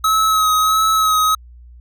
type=tone with vibrato; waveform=square; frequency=1281 Hz; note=E6; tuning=50 cents flat; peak=-13 dBFS; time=0.04-1.35 s; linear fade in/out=5 ms; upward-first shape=sine; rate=1.5 Hz; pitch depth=25 cents each way; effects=added 60 Hz sine -38 dBFS peak until 1.8 s